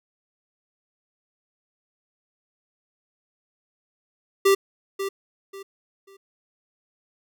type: tone with echo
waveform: square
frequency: 392 Hz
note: G4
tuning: in tune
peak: -15 dBFS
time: 4.45-4.55 s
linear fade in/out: 10 ms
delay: 540 ms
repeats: 3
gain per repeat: -11 dB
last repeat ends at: 6.17 s
effects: none